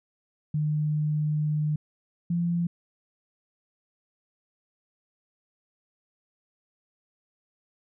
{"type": "tone pair in turn", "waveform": "sine", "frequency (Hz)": [151.4, 171.57], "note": ["D#3", "F3"], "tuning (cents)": [-47, -30], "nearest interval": "major second", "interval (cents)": 217, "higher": "second", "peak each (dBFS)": -23, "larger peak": "neither", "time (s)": [[0.54, 1.76], [2.3, 2.67]], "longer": "first", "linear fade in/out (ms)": 5, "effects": []}